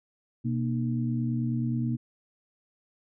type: tone cluster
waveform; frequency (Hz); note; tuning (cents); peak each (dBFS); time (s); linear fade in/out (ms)
sine; 125.5 / 234.7 / 304.2; B2 / A#3 / D#4; +28 / +12 / -39; -28 / -29 / -36; 0.44-1.97; 20
effects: none